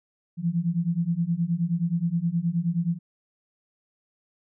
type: beating tone pair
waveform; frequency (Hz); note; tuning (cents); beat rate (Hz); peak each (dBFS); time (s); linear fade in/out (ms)
sine; 164.81 / 174.31; E3 / F3; 0 / -3; 9.5; -26 / -25; 0.37-2.99; 50
effects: none